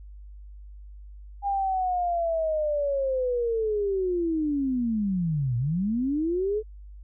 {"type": "linear two-way sweep", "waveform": "sine", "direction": "down then up", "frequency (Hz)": [810, 115.3, 440.4], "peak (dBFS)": -23, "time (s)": [1.42, 6.63], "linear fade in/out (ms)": 50, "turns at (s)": 5.57, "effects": ["added 50 Hz sine -41 dBFS peak until 7.03 s"]}